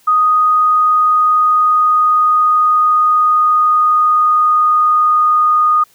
sine tone with pitch glide, 1244.5 to 1231.6 Hz, D#6 to D#6, 0 to -18 cents, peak -8 dBFS, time 0.07-5.84 s, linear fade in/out 10 ms, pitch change -18 cents, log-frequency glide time 0.25-5.7 s, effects white hiss -51 dBFS RMS until 5.94 s

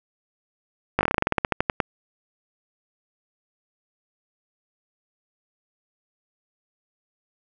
slowing click train, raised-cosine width 0.5 ms, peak -4 dBFS, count 17, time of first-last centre 0.99-1.802 s, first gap 19 ms, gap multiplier 1.12, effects none

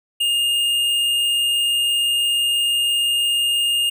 sine tone with tanh clipping, 2829 Hz, F7, 22 cents sharp, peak -18 dBFS, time 0.2-3.9 s, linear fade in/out 10 ms, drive 13 dB, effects none

